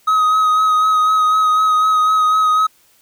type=tone with vibrato; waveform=triangle; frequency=1264 Hz; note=D#6; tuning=27 cents sharp; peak=-9 dBFS; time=0.07-2.67 s; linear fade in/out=10 ms; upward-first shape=sine; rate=4 Hz; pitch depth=21 cents each way; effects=white hiss -54 dBFS RMS until 3.01 s